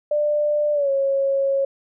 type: tone with pitch glide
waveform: sine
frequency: 594 to 547.9 Hz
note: D5 to C#5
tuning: +20 to -20 cents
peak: -17 dBFS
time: 0.11-1.65 s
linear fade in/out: 5 ms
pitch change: -140 cents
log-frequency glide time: 0.73-0.9 s
effects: none